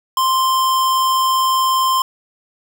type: tone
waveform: square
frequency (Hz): 1046.5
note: C6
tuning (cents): 0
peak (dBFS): -14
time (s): 0.17-2.02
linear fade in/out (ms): 2
effects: none